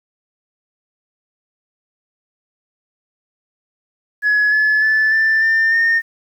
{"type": "tone with pitch steps", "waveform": "sine", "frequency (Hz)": [1691, 1717.6, 1744.6, 1772, 1799.8, 1828.1], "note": ["G#6", "A6", "A6", "A6", "A6", "A#6"], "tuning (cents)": [31, -42, -15, 12, 39, -34], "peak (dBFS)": -10, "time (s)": [4.22, 6.02], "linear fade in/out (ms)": 50, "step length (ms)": 300, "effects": ["tanh soft clip ceiling -9 dBFS", "8-bit"]}